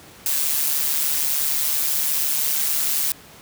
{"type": "noise with amplitude modulation", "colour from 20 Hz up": "blue", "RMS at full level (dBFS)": -19, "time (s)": [0.26, 3.12], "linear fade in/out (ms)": 2, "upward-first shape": "sine", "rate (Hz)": 146, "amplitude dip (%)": 55, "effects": ["pink hiss -45 dBFS RMS until 3.41 s", "high-pass 80 Hz 12 dB/octave"]}